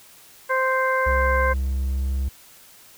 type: harmonic tone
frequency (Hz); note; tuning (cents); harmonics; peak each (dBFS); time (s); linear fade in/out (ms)
522; C5; -4; 1 / 2 / 3 / 4; -23 / -23 / -24 / -29; 0.49-1.54; 20
type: tone with pitch glide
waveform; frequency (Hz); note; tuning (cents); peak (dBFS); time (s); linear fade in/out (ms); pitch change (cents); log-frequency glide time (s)
triangle; 66.1 to 66.56; C2 to C2; +18 to +30; -19; 1.06-2.29; 10; +12; 1.88-2.13
effects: white hiss -49 dBFS RMS until 2.97 s